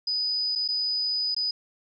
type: tone with dropouts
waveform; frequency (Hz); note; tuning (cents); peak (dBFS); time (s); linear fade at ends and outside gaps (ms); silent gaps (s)
sine; 4978; D#8; 0; -24; 0.07-1.51; 5; 0.553-0.557 / 0.679-0.686 / 1.347-1.364
effects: none